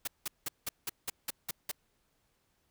white noise bursts, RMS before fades -35 dBFS, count 9, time 0.05-1.715 s, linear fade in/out 5 ms, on 25 ms, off 180 ms, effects pink hiss -75 dBFS RMS until 2.7 s

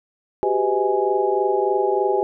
sine tone cluster, 376.7 / 400 / 505 / 634 / 832 Hz, F#4 / G4 / B4 / D#5 / G#5, +31 / +35 / +39 / +32 / +3 cents, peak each -23 / -21 / -25 / -28 / -23 dBFS, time 0.43-2.23 s, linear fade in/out 0 ms, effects none

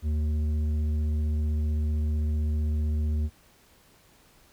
triangle tone with tanh clipping, 76.3 Hz, D#2, 33 cents flat, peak -25 dBFS, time 0.02-3.3 s, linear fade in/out 50 ms, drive 12 dB, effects pink hiss -59 dBFS RMS until 4.52 s

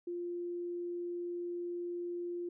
sine tone, 349.2 Hz, F4, in tune, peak -36 dBFS, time 0.07-2.49 s, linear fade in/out 5 ms, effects none

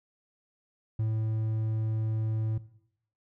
triangle tone, 110 Hz, A2, in tune, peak -24 dBFS, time 0.99-2.58 s, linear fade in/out 5 ms, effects noise-tail reverb RT60 0.7 s tail -17 dB re dry

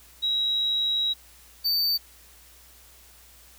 sine / square tone pair in turn, 3853 / 4582 Hz, B7 / D8, -44 / -44 cents, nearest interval minor third, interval 300 cents, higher second, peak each -22 / -22 dBFS, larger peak neither, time 0.22-1.14 / 1.64-1.98 s, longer first, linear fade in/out 20 ms, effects added 60 Hz sine -56 dBFS peak until 3.58 s + white hiss -53 dBFS RMS until 3.58 s

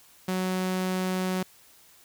sawtooth tone, 185.4 Hz, F#3, 4 cents sharp, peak -22 dBFS, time 0.28-1.43 s, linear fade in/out 5 ms, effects white hiss -56 dBFS RMS until 2.04 s

